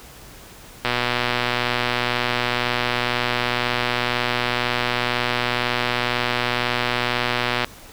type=click train; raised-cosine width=0.3 ms; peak=-4 dBFS; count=830; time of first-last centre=0.85-7.645 s; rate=122 Hz; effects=pink hiss -43 dBFS RMS until 7.92 s